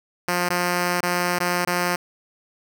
5% pulse tone with dropouts, 177 Hz, F3, 23 cents sharp, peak -9 dBFS, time 0.28-1.96 s, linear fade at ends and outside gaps 5 ms, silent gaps 0.49-0.502 / 1.007-1.03 / 1.388-1.402 / 1.65-1.672 s, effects none

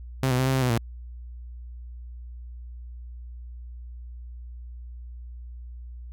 sawtooth tone with pitch steps, 132.1 / 126 / 130.4 / 132.6 / 131.8 / 125.6 / 115.7 Hz, C3 / B2 / C3 / C3 / C3 / B2 / A#2, +17 / +35 / -5 / +23 / +13 / +30 / -13 cents, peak -17 dBFS, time 0.23-0.776 s, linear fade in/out 0 ms, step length 78 ms, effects added 60 Hz sine -37 dBFS peak until 6.12 s

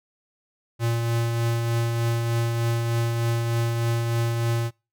square tone with tremolo, 116.54 Hz, A#2, in tune, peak -21 dBFS, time 0.79-4.71 s, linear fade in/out 50 ms, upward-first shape triangle, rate 3.3 Hz, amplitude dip 35%, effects noise-tail reverb RT60 0.3 s tail -26 dB re dry

